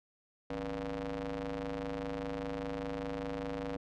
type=ring-modulated tone; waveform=sawtooth; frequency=105 Hz; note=G#2; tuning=19 cents sharp; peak=-29 dBFS; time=0.5-3.77 s; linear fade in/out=5 ms; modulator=380 Hz; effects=low-pass 4000 Hz 12 dB/octave